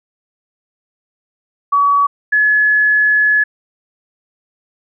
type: tone pair in turn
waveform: sine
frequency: 1135 / 1703.8 Hz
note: C#6 / G#6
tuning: +41 / +44 cents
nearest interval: perfect fifth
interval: 703 cents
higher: second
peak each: -9 dBFS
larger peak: neither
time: 1.72-2.07 / 2.32-3.44 s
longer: second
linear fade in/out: 10 ms
effects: none